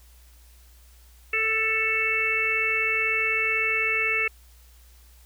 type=harmonic tone; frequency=442 Hz; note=A4; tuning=8 cents sharp; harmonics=1 / 3 / 4 / 5 / 6; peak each=-33 / -33 / -32 / -25 / -25 dBFS; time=1.33-4.28 s; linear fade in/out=5 ms; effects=added 60 Hz sine -50 dBFS peak until 5.25 s + white hiss -58 dBFS RMS until 5.25 s